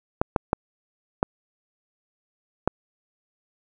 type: clicks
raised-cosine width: 1 ms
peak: -5 dBFS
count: 5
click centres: 0.215 / 0.362 / 0.531 / 1.229 / 2.676 s
effects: none